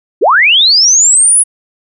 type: linear sweep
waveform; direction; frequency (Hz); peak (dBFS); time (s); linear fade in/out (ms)
sine; up; 280.8 to 10420; -4; 0.21-1.44; 20
effects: none